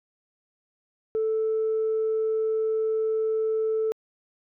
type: tone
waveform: sine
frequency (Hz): 440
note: A4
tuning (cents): 0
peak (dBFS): -21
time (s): 1.15-3.92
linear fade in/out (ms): 0
effects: tanh soft clip ceiling -19 dBFS